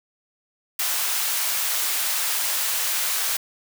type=high-pass noise; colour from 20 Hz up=white; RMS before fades=-24 dBFS; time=0.79-3.37 s; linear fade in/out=5 ms; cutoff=780 Hz; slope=12 dB/octave; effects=none